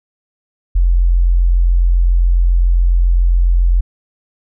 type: tone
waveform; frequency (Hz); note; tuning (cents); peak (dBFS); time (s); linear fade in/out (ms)
sine; 43.65; F1; 0; -8; 0.75-3.81; 10
effects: none